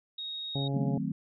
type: tone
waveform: sine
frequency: 3755 Hz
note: A#7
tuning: 12 cents sharp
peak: -35 dBFS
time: 0.18-0.68 s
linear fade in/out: 5 ms
type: harmonic tone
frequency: 138.59 Hz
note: C#3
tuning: in tune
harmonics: 1 / 2 / 3 / 4 / 5 / 6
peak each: -30 / -36 / -40 / -42 / -44 / -46 dBFS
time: 0.55-0.98 s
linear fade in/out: 5 ms
type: chord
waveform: sine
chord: D# diminished seventh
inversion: none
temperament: equal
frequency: 155.56 / 185 / 220 / 261.6 Hz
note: D#3 / F#3 / A3 / C4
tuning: 0 / 0 / 0 / 0 cents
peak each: -35 dBFS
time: 0.74-1.12 s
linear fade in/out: 5 ms
effects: none